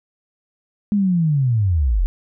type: linear sweep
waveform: sine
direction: down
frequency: 210.5 to 36.42 Hz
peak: -14 dBFS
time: 0.92-2.06 s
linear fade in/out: 0 ms
effects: none